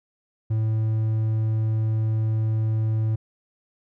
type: tone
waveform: triangle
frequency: 110 Hz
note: A2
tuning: in tune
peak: -18 dBFS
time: 0.5-3.16 s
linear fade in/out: 10 ms
effects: none